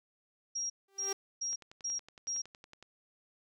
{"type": "tone bursts", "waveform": "sine", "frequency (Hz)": 5630, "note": "F8", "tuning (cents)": 13, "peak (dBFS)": -33, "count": 5, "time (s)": [0.55, 2.42], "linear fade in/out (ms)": 10, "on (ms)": 150, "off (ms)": 280}
{"type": "tone with exponential growth", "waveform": "sawtooth", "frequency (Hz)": 392, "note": "G4", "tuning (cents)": 0, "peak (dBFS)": -30, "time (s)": [0.88, 1.13], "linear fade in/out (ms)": 5, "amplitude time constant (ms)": 53}
{"type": "click train", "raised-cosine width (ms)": 0.2, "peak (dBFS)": -34, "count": 15, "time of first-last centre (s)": [1.53, 2.826], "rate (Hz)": 10.8}
{"effects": []}